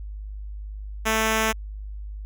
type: tone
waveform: 5% pulse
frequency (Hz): 220.5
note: A3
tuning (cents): +4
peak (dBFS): -9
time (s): 1.05-1.53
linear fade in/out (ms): 20
effects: added 51 Hz sine -32 dBFS peak until 2.25 s